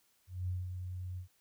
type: tone with ADSR envelope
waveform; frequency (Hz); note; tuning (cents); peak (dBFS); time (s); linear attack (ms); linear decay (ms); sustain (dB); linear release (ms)
sine; 91; F#2; -28; -32; 0.27-1.28; 210; 190; -6; 100
effects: white hiss -72 dBFS RMS until 1.4 s